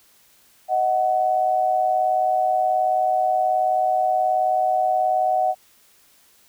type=tone pair together; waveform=sine; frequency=627.3 / 746 Hz; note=D#5 / F#5; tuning=+14 / +14 cents; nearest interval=minor third; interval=300 cents; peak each=-23 / -18 dBFS; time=0.68-5.55 s; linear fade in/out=50 ms; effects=white hiss -56 dBFS RMS until 6.48 s